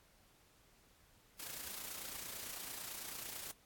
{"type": "noise with amplitude modulation", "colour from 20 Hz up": "white", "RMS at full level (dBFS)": -44, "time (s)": [1.39, 3.52], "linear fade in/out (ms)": 10, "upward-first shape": "sine", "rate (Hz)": 29, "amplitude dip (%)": 50, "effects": ["pink hiss -68 dBFS RMS until 3.65 s", "AAC 64 kbps"]}